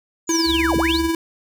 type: linear two-way sweep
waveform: sine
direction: down then up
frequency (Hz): 7040 to 86 to 5020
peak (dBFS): -20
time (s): 0.27-1.01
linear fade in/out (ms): 50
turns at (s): 0.77
type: tone with tremolo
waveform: square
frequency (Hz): 329.6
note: E4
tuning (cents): 0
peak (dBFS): -17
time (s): 0.29-1.15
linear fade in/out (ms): 2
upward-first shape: sine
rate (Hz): 20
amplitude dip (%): 45
type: tone with vibrato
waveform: triangle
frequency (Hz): 69.3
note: C#2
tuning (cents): 0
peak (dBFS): -24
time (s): 0.45-1.11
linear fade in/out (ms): 50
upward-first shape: sine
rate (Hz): 18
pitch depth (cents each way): 170
effects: none